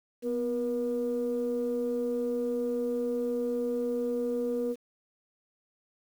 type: tone pair together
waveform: sine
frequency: 246.9 / 479.5 Hz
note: B3 / A#4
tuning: 0 / +49 cents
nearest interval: major seventh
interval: 1149 cents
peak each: -31 / -28 dBFS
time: 0.22-4.76 s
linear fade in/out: 50 ms
effects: tanh soft clip ceiling -22 dBFS + 9-bit